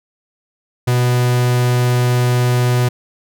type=tone; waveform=45% pulse; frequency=123.47 Hz; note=B2; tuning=in tune; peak=-12 dBFS; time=0.87-2.89 s; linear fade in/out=10 ms; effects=none